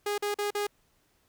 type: tone bursts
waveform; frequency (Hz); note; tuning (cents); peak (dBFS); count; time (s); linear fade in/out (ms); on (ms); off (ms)
sawtooth; 411.5; G#4; -16; -24; 4; 0.06-0.669; 5; 120; 43
effects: pink hiss -69 dBFS RMS until 1.28 s